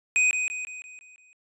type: tone with echo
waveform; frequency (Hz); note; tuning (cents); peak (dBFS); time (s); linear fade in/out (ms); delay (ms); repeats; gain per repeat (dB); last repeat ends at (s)
square; 2500; D#7; +8; -19; 0.16-0.31; 0; 170; 6; -6; 1.33
effects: resampled to 24000 Hz